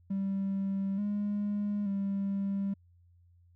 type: tone with pitch steps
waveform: triangle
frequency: 195.1 / 205.6 / 197.5 Hz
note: G3 / G#3 / G3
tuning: -8 / -17 / +13 cents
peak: -26 dBFS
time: 0.1-2.74 s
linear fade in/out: 10 ms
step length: 880 ms
effects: tanh soft clip ceiling -25 dBFS + added 87 Hz sine -59 dBFS peak until 3.55 s